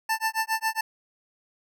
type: tone with tremolo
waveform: 25% pulse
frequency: 887 Hz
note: A5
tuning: 14 cents sharp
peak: -18 dBFS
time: 0.09-0.81 s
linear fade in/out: 5 ms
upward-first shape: sine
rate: 7.3 Hz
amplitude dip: 100%
effects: none